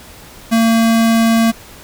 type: tone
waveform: square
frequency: 227.3 Hz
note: A#3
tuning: 43 cents flat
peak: -10 dBFS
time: 0.51-1.52 s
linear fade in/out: 20 ms
effects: pink hiss -38 dBFS RMS until 1.83 s